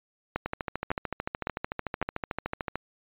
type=two click trains; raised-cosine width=0.5 ms; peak=-15 / -12 dBFS; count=32 / 4; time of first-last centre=0.46-2.756 / 0.36-2.027 s; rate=13.5 / 1.8 Hz; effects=resampled to 8000 Hz